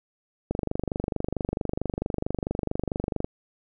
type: click train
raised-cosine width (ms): 2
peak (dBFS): -13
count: 68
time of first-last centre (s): 0.51-3.245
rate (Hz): 24.5
effects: none